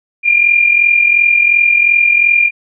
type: tone with amplitude modulation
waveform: sine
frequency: 2400 Hz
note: D7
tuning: 37 cents sharp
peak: -4 dBFS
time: 0.23-2.51 s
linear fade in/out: 50 ms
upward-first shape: sine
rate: 42.8 Hz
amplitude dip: 65%
effects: none